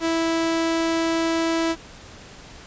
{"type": "tone", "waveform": "sawtooth", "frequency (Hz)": 328.9, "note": "E4", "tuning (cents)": -4, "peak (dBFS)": -16, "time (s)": [0, 1.76], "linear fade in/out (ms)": 50, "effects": ["pink hiss -43 dBFS RMS until 2.66 s", "resampled to 16000 Hz"]}